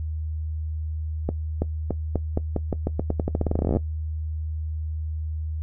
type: accelerating click train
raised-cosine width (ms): 2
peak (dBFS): -10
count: 28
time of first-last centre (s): 1.29-3.769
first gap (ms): 330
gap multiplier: 0.87
effects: noise-tail reverb RT60 0.1 s tail -18 dB re dry + added 78 Hz sine -26 dBFS peak until 5.62 s